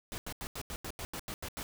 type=noise bursts; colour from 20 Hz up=pink; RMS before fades=-40 dBFS; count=11; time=0.12-1.63 s; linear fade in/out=0 ms; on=60 ms; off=85 ms; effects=none